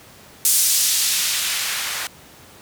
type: noise with band-pass filter sweep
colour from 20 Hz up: blue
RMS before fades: -20 dBFS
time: 0.45-2.07 s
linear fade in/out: 0 ms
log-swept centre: 8200 to 1200 Hz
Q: 0.77
effects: pink hiss -45 dBFS RMS until 2.61 s + high-pass 80 Hz 12 dB/octave